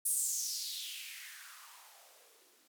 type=noise with band-pass filter sweep; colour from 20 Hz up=violet; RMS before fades=-41 dBFS; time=0.05-2.68 s; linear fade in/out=10 ms; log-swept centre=10000 to 270 Hz; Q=4.1; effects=none